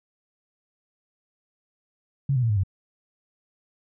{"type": "tone with pitch steps", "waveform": "sine", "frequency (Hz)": [138.2, 126, 114.88, 104.74, 95.49], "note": ["C#3", "B2", "A#2", "G#2", "G2"], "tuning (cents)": [-5, 35, -25, 15, -45], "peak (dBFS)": -19, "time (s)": [2.29, 2.635], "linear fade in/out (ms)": 5, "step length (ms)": 69, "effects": []}